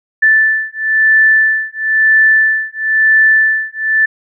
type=beating tone pair; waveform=sine; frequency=1758 / 1759 Hz; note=A6 / A6; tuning=-2 / -1 cents; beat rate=1 Hz; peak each=-11 dBFS; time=0.22-4.06 s; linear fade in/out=10 ms; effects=none